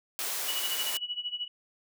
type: noise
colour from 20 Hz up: white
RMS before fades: -33 dBFS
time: 0.19-0.97 s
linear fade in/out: 0 ms
type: tone with tremolo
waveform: sine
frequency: 2937 Hz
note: F#7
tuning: 13 cents flat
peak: -29 dBFS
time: 0.48-1.48 s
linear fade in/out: 5 ms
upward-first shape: sine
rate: 13 Hz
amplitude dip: 85%
effects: high-pass 400 Hz 12 dB/octave